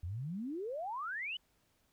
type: exponential sweep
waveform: sine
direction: up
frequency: 79.3 to 3071 Hz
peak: -37 dBFS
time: 0.03-1.37 s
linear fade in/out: 5 ms
effects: pink hiss -74 dBFS RMS until 1.92 s